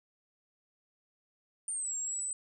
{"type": "exponential two-way sweep", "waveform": "sine", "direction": "down then up", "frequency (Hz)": [9120, 7459, 8110], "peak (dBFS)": -33, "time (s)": [1.68, 2.33], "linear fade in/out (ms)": 2, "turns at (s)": 1.95, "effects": []}